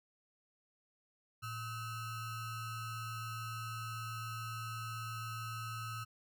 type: ring-modulated tone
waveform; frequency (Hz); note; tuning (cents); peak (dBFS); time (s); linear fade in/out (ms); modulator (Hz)
square; 698.5; F5; 0; -38; 1.42-6.05; 20; 585
effects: none